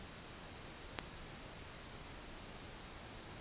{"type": "click", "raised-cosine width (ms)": 0.3, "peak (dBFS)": -20, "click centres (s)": 0.988, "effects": ["pink hiss -51 dBFS RMS until 3.4 s", "resampled to 8000 Hz"]}